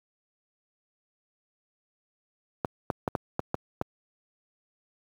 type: clicks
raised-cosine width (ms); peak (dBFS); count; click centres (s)
1; -12; 7; 2.648 / 2.902 / 3.078 / 3.152 / 3.394 / 3.544 / 3.814
effects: high-pass 80 Hz 12 dB/octave + 8-bit